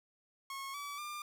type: tone with pitch steps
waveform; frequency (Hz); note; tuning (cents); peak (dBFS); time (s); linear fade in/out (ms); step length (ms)
sawtooth; 1091 / 1147 / 1196; C#6 / D6 / D6; -28 / -41 / +31; -37; 0.5-1.22; 2; 240
effects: none